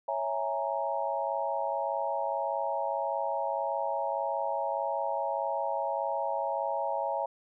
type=chord; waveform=sine; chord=A# half-diminished seventh; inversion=first; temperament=equal; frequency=554.4 / 659.3 / 830.6 / 932.3 Hz; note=C#5 / E5 / G#5 / A#5; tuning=0 / 0 / 0 / 0 cents; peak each=-34 dBFS; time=0.08-7.26 s; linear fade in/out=5 ms; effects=none